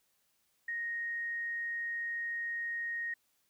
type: tone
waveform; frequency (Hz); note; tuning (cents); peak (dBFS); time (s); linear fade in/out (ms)
sine; 1867; A#6; +2; -34; 0.68-3.14; 5
effects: white hiss -75 dBFS RMS until 3.49 s